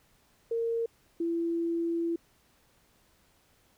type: tone pair in turn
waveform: sine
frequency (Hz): 460.7 / 336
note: A#4 / E4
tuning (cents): -20 / +33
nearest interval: perfect fourth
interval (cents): 547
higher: first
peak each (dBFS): -27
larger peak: neither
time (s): 0.51-0.86 / 1.2-2.16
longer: second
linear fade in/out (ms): 5
effects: pink hiss -66 dBFS RMS until 3.77 s